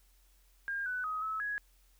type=tone with pitch steps; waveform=sine; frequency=1610 / 1494 / 1261 / 1297 / 1669 Hz; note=G6 / F#6 / D#6 / E6 / G#6; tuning=+46 / +16 / +23 / -28 / +8 cents; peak=-33 dBFS; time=0.68-1.58 s; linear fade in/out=0 ms; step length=180 ms; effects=added 44 Hz sine -63 dBFS peak until 1.99 s + white hiss -70 dBFS RMS until 1.99 s